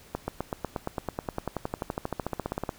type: accelerating click train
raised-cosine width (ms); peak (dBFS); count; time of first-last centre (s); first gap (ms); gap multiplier
1; -15; 30; 0.15-2.692; 130; 0.97
effects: pink hiss -53 dBFS RMS until 2.78 s